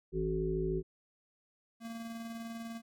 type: harmonic tone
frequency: 53.4 Hz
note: G#1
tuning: 49 cents sharp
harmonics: 1 / 3 / 5 / 7 / 8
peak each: -38 / -37 / -44 / -33 / -42 dBFS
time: 0.12-0.83 s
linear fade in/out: 50 ms
type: tone with tremolo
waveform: square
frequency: 229.1 Hz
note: A#3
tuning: 30 cents flat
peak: -40 dBFS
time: 1.8-2.82 s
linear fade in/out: 50 ms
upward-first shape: square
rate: 20 Hz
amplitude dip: 30%
effects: none